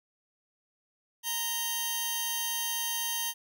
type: tone pair together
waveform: 10% pulse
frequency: 932.3 / 3136 Hz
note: A#5 / G7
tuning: 0 / 0 cents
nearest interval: octave + major sixth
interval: 2100 cents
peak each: -27 / -23 dBFS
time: 1.23-3.34 s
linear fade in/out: 50 ms
effects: none